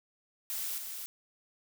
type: noise with echo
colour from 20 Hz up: blue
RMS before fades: -36 dBFS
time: 0.5-0.78 s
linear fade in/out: 0 ms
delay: 280 ms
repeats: 1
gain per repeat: -5 dB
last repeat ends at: 1.06 s
effects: none